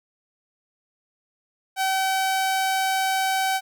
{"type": "tone", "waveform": "sawtooth", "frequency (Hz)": 765, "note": "G5", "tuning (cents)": -42, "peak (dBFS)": -17, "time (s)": [1.76, 3.61], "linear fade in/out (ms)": 50, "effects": []}